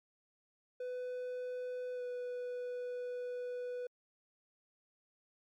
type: tone with pitch glide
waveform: triangle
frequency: 499.6 to 493.6 Hz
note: B4 to B4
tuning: +20 to -1 cents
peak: -36 dBFS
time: 0.8-3.87 s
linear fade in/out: 5 ms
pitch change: -21 cents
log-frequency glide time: 1.94-2.02 s
effects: MP3 64 kbps